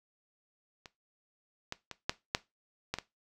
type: clicks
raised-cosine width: 0.2 ms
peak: -29 / -19 / -23 / -11 / -10 / -15 / -19 dBFS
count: 7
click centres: 0.858 / 1.724 / 1.913 / 2.095 / 2.349 / 2.94 / 2.986 s
effects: noise-tail reverb RT60 0.2 s tail -17 dB re dry